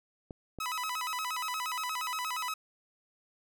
clicks, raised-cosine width 2 ms, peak -28 dBFS, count 2, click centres 0.308 / 0.587 s
sawtooth tone with vibrato, 1128 Hz, C#6, 30 cents sharp, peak -29 dBFS, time 0.6-2.54 s, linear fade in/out 5 ms, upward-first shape square, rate 8.5 Hz, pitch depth 220 cents each way
effects none

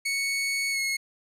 sawtooth tone with pitch glide, 2217 to 2173 Hz, C#7 to C#7, 0 to -35 cents, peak -22 dBFS, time 0.05-0.97 s, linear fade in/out 10 ms, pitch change -35 cents, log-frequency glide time 0.71-0.79 s, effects low-pass 12000 Hz 12 dB/octave

